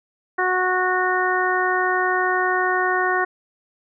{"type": "harmonic tone", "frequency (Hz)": 367.5, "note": "F#4", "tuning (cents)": -12, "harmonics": [1, 2, 3, 4, 5], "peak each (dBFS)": [-24, -24, -24, -24, -24], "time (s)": [0.38, 3.25], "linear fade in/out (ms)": 10, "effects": []}